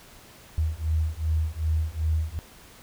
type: beating tone pair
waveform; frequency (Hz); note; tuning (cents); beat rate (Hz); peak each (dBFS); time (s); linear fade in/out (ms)
sine; 77.78 / 80.38; D#2 / E2; 0 / -43; 2.6; -26; 0.58-2.39; 0
effects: pink hiss -50 dBFS RMS until 2.82 s